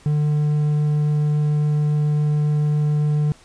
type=tone; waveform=triangle; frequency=149.4 Hz; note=D3; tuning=30 cents sharp; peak=-14 dBFS; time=0.06-3.32 s; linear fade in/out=0 ms; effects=pink hiss -50 dBFS RMS until 3.44 s + resampled to 22050 Hz